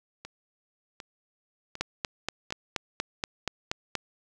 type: two click trains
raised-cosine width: 0.2 ms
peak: -23 / -11 dBFS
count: 4 / 10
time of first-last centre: 0.25-2.506 / 1.81-3.953 s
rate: 1.33 / 4.2 Hz
effects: none